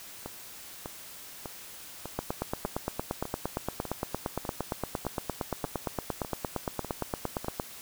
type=two click trains; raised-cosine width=1 ms; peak=-15 / -22 dBFS; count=48 / 13; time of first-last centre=2.19-7.599 / 0.26-7.446 s; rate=8.69 / 1.67 Hz; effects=white hiss -46 dBFS RMS until 7.81 s